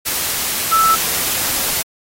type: tone in noise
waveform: sine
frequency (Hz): 1318.5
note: E6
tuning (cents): 0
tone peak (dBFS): -10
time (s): 0.71-0.96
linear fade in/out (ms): 20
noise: white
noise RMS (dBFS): -19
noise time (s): 0.05-1.83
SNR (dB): +6
effects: AAC 48 kbps